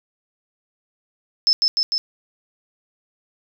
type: tone with echo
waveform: sine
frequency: 5250 Hz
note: E8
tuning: 8 cents flat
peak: -12 dBFS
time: 1.47-1.53 s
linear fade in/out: 0 ms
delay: 150 ms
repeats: 3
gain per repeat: -2 dB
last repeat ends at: 1.98 s
effects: none